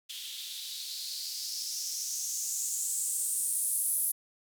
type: noise with band-pass filter sweep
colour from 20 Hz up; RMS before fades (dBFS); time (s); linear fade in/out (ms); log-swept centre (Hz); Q
violet; -34; 0.09-4.12; 10; 3200 to 11000; 4.2
effects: none